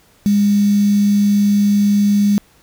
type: tone with quantisation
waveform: sine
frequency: 203.9 Hz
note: G#3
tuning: 32 cents flat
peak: -10 dBFS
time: 0.26-2.38 s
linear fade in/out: 0 ms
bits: 5
effects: pink hiss -52 dBFS RMS until 2.62 s